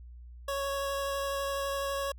25% pulse tone with vibrato, 554.4 Hz, C#5, in tune, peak -27 dBFS, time 0.48-2.12 s, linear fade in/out 5 ms, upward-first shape sine, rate 12 Hz, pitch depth 9 cents each way, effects added 60 Hz sine -45 dBFS peak until 2.18 s

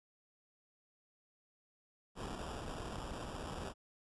pink noise with sample-and-hold, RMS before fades -44 dBFS, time 2.15-3.74 s, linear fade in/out 50 ms, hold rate 2100 Hz, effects resampled to 24000 Hz

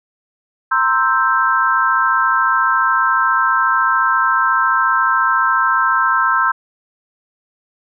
sine chord, C dominant seventh, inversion third, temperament equal, 932.3 / 1046.5 / 1318.5 / 1568 Hz, Bb5 / C6 / E6 / G6, 0 / 0 / 0 / 0 cents, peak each -22 / -17 / -16 / -17 dBFS, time 0.71-6.52 s, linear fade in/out 10 ms, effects none

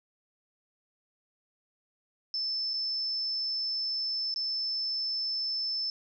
sine tone with dropouts, 5274 Hz, E8, in tune, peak -29 dBFS, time 2.34-5.9 s, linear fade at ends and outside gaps 1 ms, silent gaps 2.735-2.739 / 4.341-4.36 s, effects none

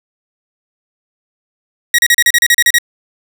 sawtooth tone bursts, 1900 Hz, A#6, 33 cents sharp, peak -3 dBFS, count 11, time 1.94-2.785 s, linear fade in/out 2 ms, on 45 ms, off 35 ms, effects none

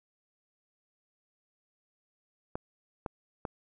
clicks, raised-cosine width 1 ms, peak -20 dBFS, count 3, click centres 2.555 / 3.062 / 3.452 s, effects none

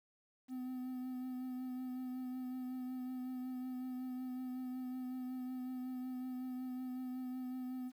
triangle tone with vibrato, 254.4 Hz, C4, 48 cents flat, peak -38 dBFS, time 0.48-7.92 s, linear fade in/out 50 ms, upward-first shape triangle, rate 5.4 Hz, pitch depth 24 cents each way, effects 11-bit

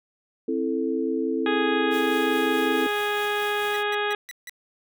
sine chord, A minor, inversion first, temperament just, 264 / 330 / 440 Hz, C4 / E4 / A4, +16 / +2 / 0 cents, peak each -27 dBFS, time 0.48-2.87 s, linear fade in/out 5 ms
harmonic tone, 414.6 Hz, G#4, 3 cents flat, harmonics 1 / 2 / 3 / 4 / 5 / 6 / 7 / 8 / 9, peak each -27 / -30 / -32 / -29 / -39 / -34 / -41 / -35 / -41 dBFS, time 1.46-4.15 s, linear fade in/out 2 ms
white noise with tremolo, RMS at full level -41 dBFS, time 1.9-3.84 s, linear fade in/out 50 ms, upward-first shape triangle, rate 4.7 Hz, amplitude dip 35%
sawtooth tone bursts, 1964 Hz, B6, 10 cents flat, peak -32 dBFS, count 5, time 3.74-4.495 s, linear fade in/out 0 ms, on 23 ms, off 160 ms
effects none

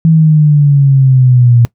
sine exponential sweep, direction down, 163.5 to 117.5 Hz, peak -3 dBFS, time 0.05-1.65 s, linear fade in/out 0 ms, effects noise-tail reverb RT60 0.1 s tail -21 dB re dry

